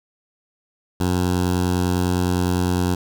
15% pulse tone with notch filter, 89.9 Hz, F#2, 49 cents flat, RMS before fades -20 dBFS, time 1-2.95 s, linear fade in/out 5 ms, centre 2100 Hz, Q 1.6, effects none

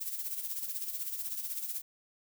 violet noise with tremolo, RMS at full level -35 dBFS, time 0-1.82 s, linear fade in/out 20 ms, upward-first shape sine, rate 16 Hz, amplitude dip 60%, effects none

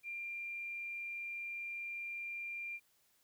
sine tone, 2385 Hz, D7, 26 cents sharp, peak -40 dBFS, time 0.03-2.8 s, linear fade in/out 50 ms, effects white hiss -73 dBFS RMS until 3.23 s

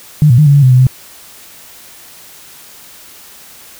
sine tone with pitch steps, 150.9 / 120.4 / 151.8 / 141.9 / 142.7 / 129.1 / 126.5 / 129.1 Hz, D3 / B2 / D#3 / C#3 / D3 / C3 / B2 / C3, +47 / -44 / -42 / +41 / -49 / -23 / +42 / -23 cents, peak -3 dBFS, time 0.22-0.868 s, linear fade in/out 0 ms, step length 81 ms, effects white hiss -37 dBFS RMS until 3.79 s

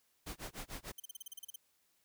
pink noise with tremolo, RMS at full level -43 dBFS, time 0.26-0.92 s, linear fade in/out 10 ms, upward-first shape sine, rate 6.7 Hz, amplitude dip 100%
5% pulse tone bursts, 3100 Hz, G7, 20 cents flat, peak -35 dBFS, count 11, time 0.98-1.56 s, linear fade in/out 5 ms, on 20 ms, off 36 ms
effects white hiss -75 dBFS RMS until 2.04 s

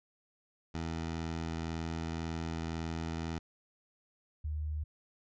15% pulse / sine tone pair in turn, 81.9 / 76.04 Hz, E2 / D#2, -11 / -39 cents, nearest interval minor second, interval 128 cents, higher first, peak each -29 / -33 dBFS, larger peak first, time 0.74-3.39 / 4.44-4.84 s, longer first, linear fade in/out 10 ms, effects resampled to 16000 Hz

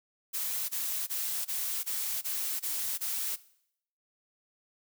blue noise bursts, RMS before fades -33 dBFS, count 8, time 0.33-3.364 s, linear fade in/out 20 ms, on 360 ms, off 22 ms, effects noise-tail reverb RT60 0.7 s tail -19 dB re dry

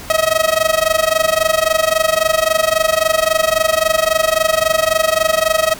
sawtooth tone with amplitude modulation, 638 Hz, D#5, 43 cents sharp, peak -5 dBFS, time 0.1-5.74 s, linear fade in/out 0 ms, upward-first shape sine, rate 23.7 Hz, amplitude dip 90%, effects pink hiss -33 dBFS RMS until 5.79 s

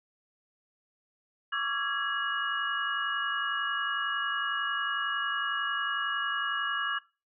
sine tone cluster, 1119 / 1170 / 1351 / 1659 / 2893 Hz, C#6 / D6 / E6 / G#6 / F#7, +16 / -7 / +42 / -2 / -40 cents, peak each -37 / -36 / -36 / -31 / -37 dBFS, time 1.52-6.99 s, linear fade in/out 10 ms, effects noise-tail reverb RT60 0.3 s tail -20 dB re dry

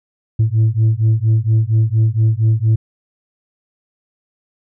sine beating tone pair, 108.7 / 113 Hz, A2 / A2, -21 / +47 cents, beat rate 4.3 Hz, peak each -12 dBFS, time 0.39-2.76 s, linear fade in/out 10 ms, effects tanh soft clip ceiling -8 dBFS

